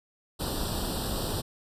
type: noise with comb filter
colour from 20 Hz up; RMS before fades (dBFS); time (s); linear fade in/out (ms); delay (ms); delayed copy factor
pink; -31; 0.39-1.42; 20; 0.23; +0.95
effects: resampled to 32000 Hz